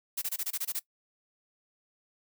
blue noise bursts, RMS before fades -32 dBFS, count 9, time 0.17-0.795 s, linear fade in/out 10 ms, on 49 ms, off 23 ms, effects noise-tail reverb RT60 0.1 s tail -20 dB re dry

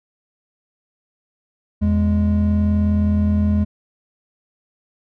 triangle tone pair together, 82.3 / 207.7 Hz, E2 / G#3, -2 / 0 cents, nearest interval octave + major third, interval 1602 cents, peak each -15 dBFS, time 1.81-3.65 s, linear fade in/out 20 ms, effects none

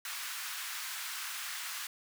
pink high-pass noise, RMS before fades -40 dBFS, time 0.05-1.87 s, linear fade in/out 2 ms, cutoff 1200 Hz, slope 24 dB/octave, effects none

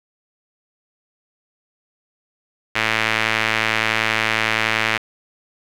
sawtooth tone with band-pass filter, 110.7 Hz, A2, 11 cents sharp, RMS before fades -20 dBFS, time 2.75-4.98 s, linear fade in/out 10 ms, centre 2200 Hz, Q 1.9, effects 7-bit

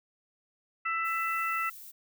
harmonic tone, 664 Hz, E5, 12 cents sharp, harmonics 2 / 3 / 4, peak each -30 / -34 / -36 dBFS, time 0.85-1.7 s, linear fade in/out 10 ms
violet noise, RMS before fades -47 dBFS, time 1.04-1.92 s, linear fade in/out 20 ms
effects none

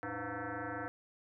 sine tone with frequency modulation, 520 Hz, C5, 11 cents flat, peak -37 dBFS, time 0.03-0.88 s, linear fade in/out 0 ms, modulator 203 Hz, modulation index 6, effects none

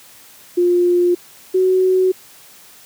sine tone pair in turn, 353 / 372.6 Hz, F4 / F#4, +19 / +12 cents, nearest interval minor second, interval 93 cents, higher second, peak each -11 dBFS, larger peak neither, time 0.57-1.15 / 1.54-2.12 s, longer neither, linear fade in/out 10 ms, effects white hiss -44 dBFS RMS until 2.85 s + high-pass 80 Hz 12 dB/octave

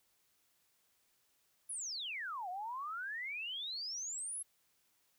sine exponential two-way sweep, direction down then up, 11175 to 703 to 11175 Hz, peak -39 dBFS, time 1.69-4.43 s, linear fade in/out 10 ms, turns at 2.49 s, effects white hiss -75 dBFS RMS until 5.18 s

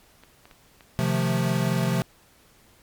clicks, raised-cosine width 0.3 ms, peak -31 dBFS, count 8, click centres 0.236 / 0.455 / 0.512 / 0.808 / 1.006 / 1.055 / 1.183 / 1.315 s
square chord, F dominant seventh, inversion second, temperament equal, 130.81 / 155.56 / 174.61 / 220 Hz, C3 / Eb3 / F3 / A3, 0 / 0 / 0 / 0 cents, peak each -26 / -32 / -26 / -30 dBFS, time 0.99-2.02 s, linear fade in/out 0 ms
effects pink hiss -57 dBFS RMS until 2.82 s + MP3 96 kbps

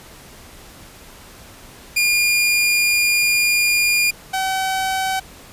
sawtooth tone pair in turn, 2419 / 761.9 Hz, D#7 / G5, -49 / -49 cents, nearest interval octave + minor sixth, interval 2000 cents, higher first, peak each -11 / -15 dBFS, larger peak first, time 1.96-4.11 / 4.33-5.2 s, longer first, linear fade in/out 10 ms, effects pink hiss -42 dBFS RMS until 5.52 s + resampled to 32000 Hz

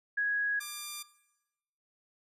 sine / 5% pulse tone pair in turn, 1661.2 / 1190.8 Hz, G#6 / D6, 0 / +24 cents, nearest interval tritone, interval 576 cents, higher first, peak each -27 dBFS, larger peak neither, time 0.17-0.6 / 0.6-1.03 s, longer neither, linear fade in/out 10 ms, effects noise-tail reverb RT60 1.0 s tail -18 dB re dry + resampled to 32000 Hz

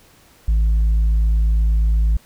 sine tone, 54.2 Hz, A1, 25 cents flat, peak -10 dBFS, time 0.48-2.17 s, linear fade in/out 5 ms, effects tanh soft clip ceiling -12 dBFS + pink hiss -51 dBFS RMS until 2.25 s

